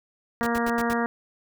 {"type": "harmonic tone", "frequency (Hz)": 234.5, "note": "A#3", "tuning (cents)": 11, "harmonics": [1, 2, 3, 4, 5, 6, 7, 8], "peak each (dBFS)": [-26, -29, -31, -32, -33, -34, -34, -35], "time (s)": [0.41, 1.06], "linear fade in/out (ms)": 0}
{"type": "noise bursts", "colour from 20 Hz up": "pink", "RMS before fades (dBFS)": -35, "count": 5, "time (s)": [0.43, 0.932], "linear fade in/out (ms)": 0, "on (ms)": 34, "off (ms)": 83}
{"effects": []}